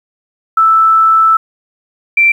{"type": "tone pair in turn", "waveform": "sine", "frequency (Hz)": [1318.5, 2349], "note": ["E6", "D7"], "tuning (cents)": [0, 0], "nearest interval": "minor seventh", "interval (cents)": 1000, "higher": "second", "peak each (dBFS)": -5, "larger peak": "neither", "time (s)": [[0.57, 1.37], [2.17, 2.32]], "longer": "first", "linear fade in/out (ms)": 5, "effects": ["7-bit"]}